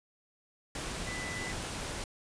sine tone in noise, 1994 Hz, B6, 16 cents sharp, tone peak -39 dBFS, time 1.07-1.52 s, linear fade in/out 2 ms, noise pink, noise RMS -38 dBFS, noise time 0.75-2.04 s, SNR -4 dB, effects resampled to 22050 Hz

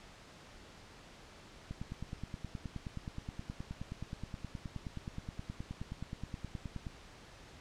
click train, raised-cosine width 5 ms, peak -28 dBFS, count 50, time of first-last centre 1.71-6.868 s, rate 9.5 Hz, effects pink hiss -55 dBFS RMS until 7.6 s + low-pass 6000 Hz 12 dB/octave

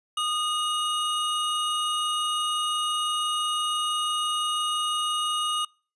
square tone pair together, 1232.3 / 2884 Hz, D#6 / F#7, -17 / -45 cents, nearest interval octave + minor third, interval 1472 cents, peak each -28 dBFS, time 0.17-5.65 s, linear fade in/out 5 ms, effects noise-tail reverb RT60 0.4 s tail -26 dB re dry + resampled to 24000 Hz

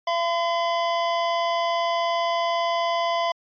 square tone pair together, 679.4 / 1018 Hz, F5 / C6, -48 / -48 cents, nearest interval perfect fifth, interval 700 cents, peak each -24 / -26 dBFS, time 0.07-3.32 s, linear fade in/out 5 ms, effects resampled to 11025 Hz

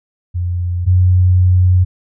sine tone pair in turn, 88.4 / 91.1 Hz, F2 / F#2, +22 / -26 cents, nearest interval minor second, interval 52 cents, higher second, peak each -15 / -7 dBFS, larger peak second, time 0.34-0.86 / 0.86-1.85 s, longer second, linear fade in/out 20 ms, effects none

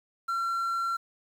triangle tone, 1362 Hz, F6, 44 cents flat, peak -25 dBFS, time 0.28-0.97 s, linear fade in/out 10 ms, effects 9-bit

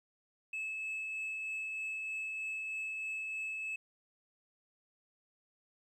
sine tone with tremolo, 2600 Hz, E7, 24 cents flat, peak -33 dBFS, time 0.53-3.76 s, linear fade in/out 5 ms, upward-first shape triangle, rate 3.2 Hz, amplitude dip 30%, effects tanh soft clip ceiling -35 dBFS + 12-bit

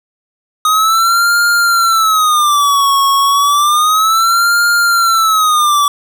square tone with vibrato, 1244.5 Hz, D#6, in tune, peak -9 dBFS, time 0.65-5.88 s, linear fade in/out 2 ms, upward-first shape sine, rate 0.31 Hz, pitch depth 210 cents each way, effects none

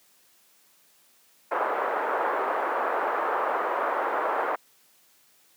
white band-pass noise, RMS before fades -27 dBFS, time 1.51-4.56 s, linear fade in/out 10 ms, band 410 to 1300 Hz, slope 24 dB/octave, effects white hiss -61 dBFS RMS until 5.56 s + high-pass 150 Hz 12 dB/octave

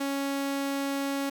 sawtooth tone, 277.2 Hz, C#4, in tune, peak -24 dBFS, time 0-1.3 s, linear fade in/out 10 ms, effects 9-bit

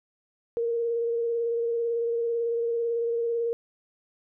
sine tone with vibrato, 466.2 Hz, A#4, in tune, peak -24 dBFS, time 0.57-3.53 s, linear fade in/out 0 ms, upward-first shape square, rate 18 Hz, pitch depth 16 cents each way, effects none

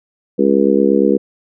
harmonic tone, 68.7 Hz, C#2, 15 cents flat, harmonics 3 / 4 / 5 / 6 / 7, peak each -16 / -16 / -16 / -16 / -16 dBFS, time 0.38-1.18 s, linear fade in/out 20 ms, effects none

